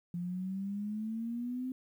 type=exponential sweep; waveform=sine; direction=up; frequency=172.6 to 260 Hz; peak=-34 dBFS; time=0.14-1.72 s; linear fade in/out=2 ms; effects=11-bit